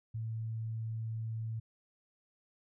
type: tone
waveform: sine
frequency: 112 Hz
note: A2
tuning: 31 cents sharp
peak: -35 dBFS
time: 0.14-1.6 s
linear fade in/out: 10 ms
effects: none